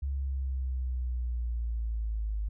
sine linear sweep, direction down, 69.3 to 51.5 Hz, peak -29 dBFS, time 0.02-2.49 s, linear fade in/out 10 ms, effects none

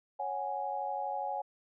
sine chord, C# suspended fourth, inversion none, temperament just, 554.4 / 739.2 / 831.5 Hz, C#5 / F#5 / G#5, 0 / -2 / +2 cents, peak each -40 / -38 / -35 dBFS, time 0.19-1.42 s, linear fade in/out 10 ms, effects none

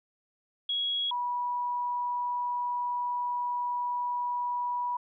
sine tone pair in turn, 3322 / 974.9 Hz, G#7 / B5, 0 / -23 cents, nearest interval octave + major sixth, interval 2123 cents, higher first, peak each -27 / -28 dBFS, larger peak first, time 0.69-1.11 / 1.11-4.97 s, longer second, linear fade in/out 5 ms, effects none

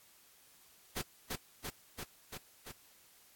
pink noise with echo, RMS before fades -37 dBFS, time 0.96-1.02 s, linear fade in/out 10 ms, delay 340 ms, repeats 5, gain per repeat -2 dB, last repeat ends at 2.72 s, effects white hiss -63 dBFS RMS until 3.35 s + AAC 64 kbps

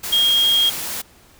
sine tone in noise, 3250 Hz, G#7, 38 cents flat, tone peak -13 dBFS, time 0.12-0.7 s, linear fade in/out 10 ms, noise white, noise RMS -27 dBFS, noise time 0.03-1.02 s, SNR +11 dB, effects pink hiss -50 dBFS RMS until 1.39 s

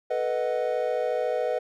triangle chord, B dominant seventh, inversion third, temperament equal, 440 / 493.9 / 622.3 / 740 Hz, A4 / B4 / D#5 / F#5, 0 / 0 / 0 / 0 cents, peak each -31 / -25 / -27 / -31 dBFS, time 0.1-1.59 s, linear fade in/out 10 ms, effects none

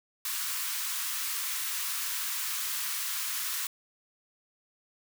white high-pass noise, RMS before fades -33 dBFS, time 0.25-3.67 s, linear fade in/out 2 ms, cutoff 990 Hz, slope 48 dB/octave, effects none

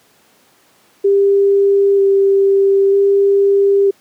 sine tone with vibrato, 395.3 Hz, G4, 15 cents sharp, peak -8 dBFS, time 1.04-3.91 s, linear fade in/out 10 ms, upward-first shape square, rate 0.53 Hz, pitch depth 10 cents each way, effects pink hiss -52 dBFS RMS until 4 s + high-pass 200 Hz 12 dB/octave

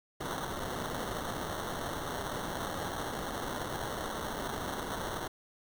white noise with sample-and-hold, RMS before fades -37 dBFS, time 0.2-5.28 s, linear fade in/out 10 ms, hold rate 2450 Hz, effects none

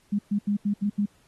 sine tone bursts at uneven times, 204.4 Hz, G#3, 27 cents flat, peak -21 dBFS, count 6, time 0.12-0.19 / 0.31-0.39 / 0.47-0.57 / 0.65-0.74 / 0.82-0.9 / 0.98-1.06 s, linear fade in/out 10 ms, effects pink hiss -63 dBFS RMS until 1.27 s + AAC 32 kbps

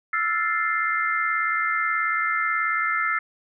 sine chord, F major seventh, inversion third, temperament equal, 1318.5 / 1396.9 / 1760 / 2093 Hz, E6 / F6 / A6 / C7, 0 / 0 / 0 / 0 cents, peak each -25 / -30 / -27 / -26 dBFS, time 0.13-3.19 s, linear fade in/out 5 ms, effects none

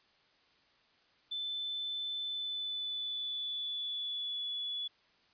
sine tone with pitch glide, 3520 to 3418 Hz, A7 to G#7, 0 to +49 cents, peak -35 dBFS, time 1.31-4.88 s, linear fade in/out 10 ms, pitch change -51 cents, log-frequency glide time 2.23-4.43 s, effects white hiss -68 dBFS RMS until 5.33 s + resampled to 11025 Hz

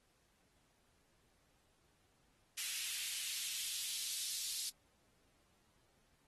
white noise with high-pass filter sweep, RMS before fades -41 dBFS, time 2.57-4.7 s, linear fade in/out 10 ms, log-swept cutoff 2400 to 4200 Hz, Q 1.6, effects pink hiss -75 dBFS RMS until 6.27 s + AAC 32 kbps

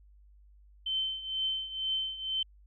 sine tone with tremolo, 3085 Hz, G7, 28 cents flat, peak -27 dBFS, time 0.86-2.43 s, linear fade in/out 5 ms, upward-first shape triangle, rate 2.1 Hz, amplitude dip 80%, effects added 50 Hz sine -55 dBFS peak until 2.66 s

